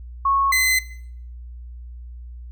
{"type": "tone pair in turn", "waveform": ["sine", "40% pulse"], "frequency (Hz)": [1100, 2043], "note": ["C#6", "C7"], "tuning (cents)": [-14, -42], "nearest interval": "major seventh", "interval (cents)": 1072, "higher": "second", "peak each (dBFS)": [-16, -14], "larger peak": "second", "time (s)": [[0.25, 0.52], [0.52, 0.79]], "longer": "neither", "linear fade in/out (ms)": 5, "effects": ["noise-tail reverb RT60 0.6 s tail -17 dB re dry", "added 60 Hz sine -34 dBFS peak until 2.51 s"]}